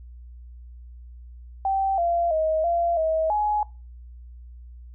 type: tone with pitch steps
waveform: sine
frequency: 777 / 686 / 631 / 685 / 639 / 840 Hz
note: G5 / F5 / D#5 / F5 / D#5 / G#5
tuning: -16 / -31 / +24 / -34 / +46 / +19 cents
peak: -20 dBFS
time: 1.65-3.63 s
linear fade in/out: 2 ms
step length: 330 ms
effects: noise-tail reverb RT60 0.3 s tail -21 dB re dry + added 60 Hz sine -40 dBFS peak until 4.94 s